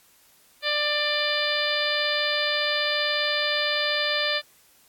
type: harmonic tone with a mistuned harmonic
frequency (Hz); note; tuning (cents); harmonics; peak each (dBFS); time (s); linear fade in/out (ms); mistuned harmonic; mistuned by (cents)
593; D5; +17; 1 / 2 / 3 / 4 / 5 / 6 / 7 / 8; -29 / -34 / -28 / -31 / -32 / -29 / -32 / -32; 0.62-4.42; 50; 8; +18
effects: white hiss -58 dBFS RMS until 4.88 s + AAC 64 kbps